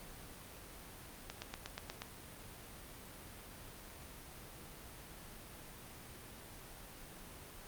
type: click train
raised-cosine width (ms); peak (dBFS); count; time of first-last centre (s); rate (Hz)
0.2; -24; 7; 1.3-2.019; 8.34
effects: pink hiss -52 dBFS RMS until 7.67 s + Opus 32 kbps